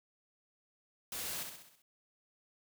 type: noise with echo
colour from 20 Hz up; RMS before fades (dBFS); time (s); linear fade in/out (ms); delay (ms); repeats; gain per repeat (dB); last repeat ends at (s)
white; -41; 1.12-1.43; 2; 65; 6; -5; 1.82
effects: none